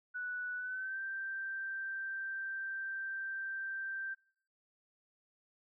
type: tone with pitch glide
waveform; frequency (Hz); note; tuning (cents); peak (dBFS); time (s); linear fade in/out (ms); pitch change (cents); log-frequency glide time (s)
sine; 1480 to 1568; F#6 to G6; 0 to 0; -37; 0.14-4.15; 20; +100; 0.56-1
effects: noise-tail reverb RT60 0.5 s tail -22 dB re dry